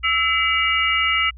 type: tone cluster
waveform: sine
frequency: 1318 / 2026 / 2290 / 2846 Hz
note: E6 / B6 / D7 / F7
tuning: -1 / +44 / -44 / +32 cents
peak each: -22 dBFS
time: 0.03-1.31 s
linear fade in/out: 20 ms
effects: added 60 Hz sine -37 dBFS peak until 1.37 s

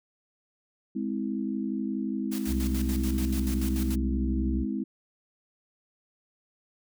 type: chord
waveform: sine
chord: Ab augmented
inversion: none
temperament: just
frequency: 207.7 / 259.6 / 324.5 Hz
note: Ab3 / C4 / E4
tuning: 0 / -13 / -27 cents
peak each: -31 / -32 / -34 dBFS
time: 0.95-4.84 s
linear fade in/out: 10 ms
type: noise with tremolo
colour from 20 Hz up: white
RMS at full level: -39 dBFS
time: 2.31-3.96 s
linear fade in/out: 20 ms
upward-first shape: square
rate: 6.9 Hz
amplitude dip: 65%
type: harmonic tone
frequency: 65.2 Hz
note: C2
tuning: 5 cents flat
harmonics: 1 / 2 / 3 / 5 / 6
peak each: -27 / -42 / -39 / -51 / -51 dBFS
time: 2.46-4.66 s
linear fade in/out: 50 ms
effects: none

